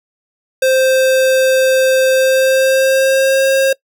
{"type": "tone with pitch glide", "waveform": "square", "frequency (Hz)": [523.3, 537.4], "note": ["C5", "C5"], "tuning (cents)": [0, 46], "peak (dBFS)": -10, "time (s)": [0.62, 3.73], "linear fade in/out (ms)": 5, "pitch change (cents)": 46, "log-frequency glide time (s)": [2.11, 3.46], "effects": ["noise-tail reverb RT60 0.1 s tail -23 dB re dry"]}